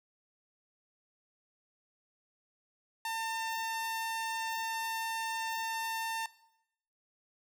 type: tone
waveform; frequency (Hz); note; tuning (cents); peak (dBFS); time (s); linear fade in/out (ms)
sawtooth; 901; A5; +41; -30; 3.05-6.26; 2
effects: noise-tail reverb RT60 0.8 s tail -18 dB re dry